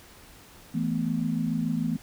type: chord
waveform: sine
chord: E suspended fourth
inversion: none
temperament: equal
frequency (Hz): 164.81 / 220 / 246.9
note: E3 / A3 / B3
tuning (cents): 0 / 0 / 0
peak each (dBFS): -29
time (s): 0.74-1.97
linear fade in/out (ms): 10
effects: pink hiss -51 dBFS RMS until 2.02 s